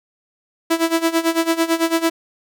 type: tone with tremolo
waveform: sawtooth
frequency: 329.6 Hz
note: E4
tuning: in tune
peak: -9 dBFS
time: 0.7-2.1 s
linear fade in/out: 10 ms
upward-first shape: sine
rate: 9 Hz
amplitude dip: 85%
effects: none